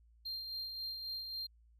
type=tone with tremolo; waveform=triangle; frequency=4186 Hz; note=C8; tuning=in tune; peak=-37 dBFS; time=0.25-1.47 s; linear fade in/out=10 ms; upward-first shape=sine; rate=3.7 Hz; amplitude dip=40%; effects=added 57 Hz sine -62 dBFS peak until 1.79 s